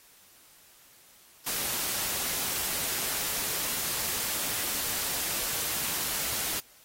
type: noise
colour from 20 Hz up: white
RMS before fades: -31 dBFS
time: 1.46-6.6 s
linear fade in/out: 10 ms
effects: white hiss -57 dBFS RMS until 6.84 s + AAC 48 kbps